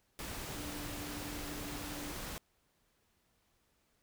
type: tone in noise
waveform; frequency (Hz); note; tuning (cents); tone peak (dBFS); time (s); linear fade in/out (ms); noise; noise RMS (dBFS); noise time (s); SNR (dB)
sine; 293.7; D4; 0; -46; 0.55-2.12; 0; pink; -43; 0.19-2.38; -6
effects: pink hiss -75 dBFS RMS until 4.02 s